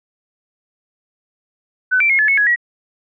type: tone with pitch steps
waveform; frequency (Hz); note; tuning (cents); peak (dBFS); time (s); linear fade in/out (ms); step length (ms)
sine; 1507 / 2343 / 2157 / 1721 / 2197 / 1673 / 1917; F#6 / D7 / C#7 / A6 / C#7 / G#6 / A#6; +31 / -5 / -48 / -39 / -16 / +12 / +48; -11; 1.91-2.561; 20; 93
effects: none